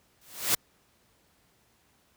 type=noise with exponential growth; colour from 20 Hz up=white; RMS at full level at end=-21 dBFS; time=0.21-0.55 s; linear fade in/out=5 ms; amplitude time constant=72 ms; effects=pink hiss -66 dBFS RMS until 2.16 s + high-pass 60 Hz 12 dB/octave